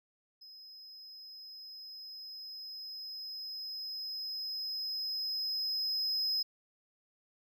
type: tone with level ramp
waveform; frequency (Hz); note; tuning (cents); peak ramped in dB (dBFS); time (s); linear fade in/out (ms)
triangle; 5090; D#8; +39; -49 to -28; 0.41-6.43; 10
effects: none

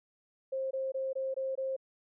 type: tone bursts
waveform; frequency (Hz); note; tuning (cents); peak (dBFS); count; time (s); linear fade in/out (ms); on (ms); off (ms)
sine; 531; C5; +25; -31; 6; 0.52-1.765; 10; 190; 21
effects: none

